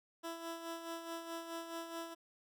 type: tone with tremolo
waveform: 15% pulse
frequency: 332.6 Hz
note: E4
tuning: 16 cents sharp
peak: -34 dBFS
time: 0.23-2.15 s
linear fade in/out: 20 ms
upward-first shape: sine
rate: 4.7 Hz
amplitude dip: 55%
effects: none